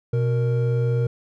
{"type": "tone pair together", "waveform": "triangle", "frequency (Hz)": [123.47, 466.2], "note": ["B2", "A#4"], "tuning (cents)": [0, 0], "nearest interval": "octave + major seventh", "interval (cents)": 2300, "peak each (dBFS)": [-17, -24], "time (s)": [0.13, 1.07], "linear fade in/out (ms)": 5, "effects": []}